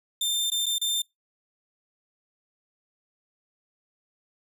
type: tone with dropouts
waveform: sawtooth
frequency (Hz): 3589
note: A7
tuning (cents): +34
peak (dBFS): -21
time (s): 0.21-1.02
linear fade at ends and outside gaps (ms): 5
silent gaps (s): 0.502-0.517 / 0.659-0.664 / 0.784-0.814
effects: noise-tail reverb RT60 0.2 s tail -26 dB re dry